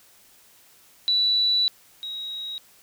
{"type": "tone pair in turn", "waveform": "sine", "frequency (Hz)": [3951, 3810], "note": ["B7", "A#7"], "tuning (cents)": [0, 37], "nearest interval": "minor second", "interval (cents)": 63, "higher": "first", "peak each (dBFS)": [-18, -30], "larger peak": "first", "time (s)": [[1.08, 1.68], [2.03, 2.58]], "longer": "first", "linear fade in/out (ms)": 0, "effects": ["white hiss -55 dBFS RMS until 2.82 s"]}